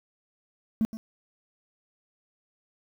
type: tone with echo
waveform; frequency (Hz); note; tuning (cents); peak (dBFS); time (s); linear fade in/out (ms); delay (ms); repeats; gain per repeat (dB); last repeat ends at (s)
triangle; 220.8; A3; +6; -17; 0.81-0.85; 0; 120; 1; -15; 0.97
effects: tanh soft clip ceiling -18 dBFS + 9-bit